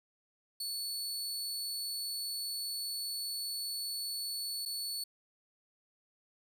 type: tone with dropouts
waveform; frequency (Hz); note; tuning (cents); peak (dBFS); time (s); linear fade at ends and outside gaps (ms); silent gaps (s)
sawtooth; 4435; C#8; 0; -33; 0.6-5.04; 5; 4.653-4.658
effects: none